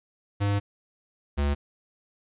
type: tone pair in turn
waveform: square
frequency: 101.2 / 71.56 Hz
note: G#2 / D2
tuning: -44 / -44 cents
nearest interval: tritone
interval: 600 cents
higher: first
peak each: -23 dBFS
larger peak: neither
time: 0.4-0.6 / 1.37-1.55 s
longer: first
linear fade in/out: 20 ms
effects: resampled to 8000 Hz + 10-bit